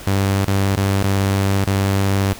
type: tone with dropouts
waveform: sawtooth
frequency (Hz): 98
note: G2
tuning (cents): 0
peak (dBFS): -11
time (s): 0.07-2.33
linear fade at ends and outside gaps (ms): 0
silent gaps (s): 0.449-0.479 / 0.756-0.772 / 1.025-1.042 / 1.644-1.671
effects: pink hiss -36 dBFS RMS until 2.39 s